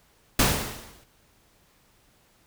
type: noise with exponential decay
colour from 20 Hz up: pink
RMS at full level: -17 dBFS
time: 0.39-1.04 s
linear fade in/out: 5 ms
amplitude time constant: 140 ms
effects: pink hiss -62 dBFS RMS until 2.46 s